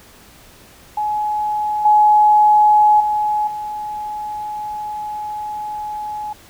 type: tone with level steps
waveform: sine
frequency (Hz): 844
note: G#5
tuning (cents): +28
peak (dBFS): -17 / -8 / -15 / -23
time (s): 0.97-6.33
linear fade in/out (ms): 5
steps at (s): 1.85 / 3 / 3.47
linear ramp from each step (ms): 5
effects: pink hiss -45 dBFS RMS until 6.49 s